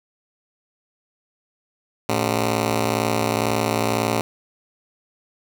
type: ring-modulated tone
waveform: 10% pulse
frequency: 164.81 Hz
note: E3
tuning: in tune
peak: -8 dBFS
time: 2.09-4.21 s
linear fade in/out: 0 ms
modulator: 51.4 Hz
effects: none